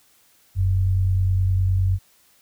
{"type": "tone pair together", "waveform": "sine", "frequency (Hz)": [44.41, 94.1], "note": ["F1", "F#2"], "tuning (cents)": [30, 30], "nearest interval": "octave + minor second", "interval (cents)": 1300, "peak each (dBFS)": [-25, -17], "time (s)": [0.55, 1.99], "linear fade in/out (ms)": 50, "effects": ["white hiss -58 dBFS RMS until 2.41 s"]}